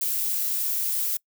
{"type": "noise", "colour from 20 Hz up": "violet", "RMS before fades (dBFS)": -26, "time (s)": [0.01, 1.17], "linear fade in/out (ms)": 5, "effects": ["noise-tail reverb RT60 0.1 s tail -24 dB re dry"]}